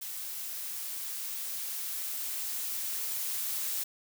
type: noise with level ramp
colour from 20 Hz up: blue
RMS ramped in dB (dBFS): -39 to -33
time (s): 0.01-3.84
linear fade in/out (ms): 10
effects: none